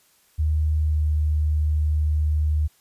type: tone with pitch glide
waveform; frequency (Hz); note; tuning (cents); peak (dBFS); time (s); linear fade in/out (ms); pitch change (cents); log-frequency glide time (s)
sine; 77 to 76.12; D#2 to D#2; -17 to -37; -18; 0.38-2.68; 20; -20; 0.81-1.04
effects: white hiss -60 dBFS RMS until 2.8 s + resampled to 32000 Hz